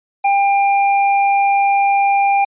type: tone with hard clipping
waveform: sine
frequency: 797 Hz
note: G5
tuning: 28 cents sharp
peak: -13 dBFS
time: 0.24-2.45 s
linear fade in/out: 10 ms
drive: 17 dB
effects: resampled to 8000 Hz